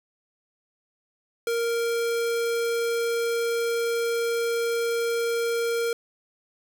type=tone; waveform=square; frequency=465.7 Hz; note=A#4; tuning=2 cents flat; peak=-24 dBFS; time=1.47-5.93 s; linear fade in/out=2 ms; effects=none